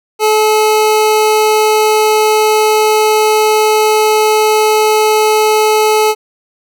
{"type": "tone", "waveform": "25% pulse", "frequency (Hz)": 430.5, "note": "A4", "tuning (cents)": -38, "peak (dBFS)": -4, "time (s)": [0.19, 6.15], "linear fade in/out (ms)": 50, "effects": []}